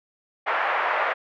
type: band-pass noise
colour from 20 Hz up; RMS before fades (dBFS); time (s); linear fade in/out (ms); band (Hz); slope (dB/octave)
pink; -24; 0.46-1.14; 20; 640 to 2100; 24
effects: none